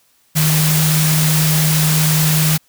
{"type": "tone in noise", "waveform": "sine", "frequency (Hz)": 155.56, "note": "D#3", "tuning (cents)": 0, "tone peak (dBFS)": -13, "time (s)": [0.35, 2.58], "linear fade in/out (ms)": 20, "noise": "white", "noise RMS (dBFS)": -18, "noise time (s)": [0.35, 2.58], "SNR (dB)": 2, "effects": ["white hiss -57 dBFS RMS until 2.68 s"]}